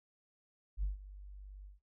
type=tone with ADSR envelope; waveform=sine; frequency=49 Hz; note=G1; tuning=in tune; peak=-29 dBFS; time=0.77-1.8 s; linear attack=61 ms; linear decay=140 ms; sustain=-18 dB; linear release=150 ms; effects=noise-tail reverb RT60 0.1 s tail -17 dB re dry + tanh soft clip ceiling -28 dBFS